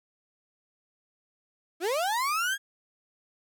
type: linear sweep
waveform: 35% pulse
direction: up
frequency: 311.1 to 1661.2 Hz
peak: -24 dBFS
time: 1.8-2.58 s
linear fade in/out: 50 ms
effects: none